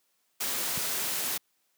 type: noise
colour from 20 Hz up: white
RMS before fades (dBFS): -31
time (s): 0.4-1.38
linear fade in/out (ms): 10
type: click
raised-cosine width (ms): 5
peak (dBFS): -21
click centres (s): 0.776
effects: white hiss -73 dBFS RMS until 1.77 s + high-pass 150 Hz 12 dB/octave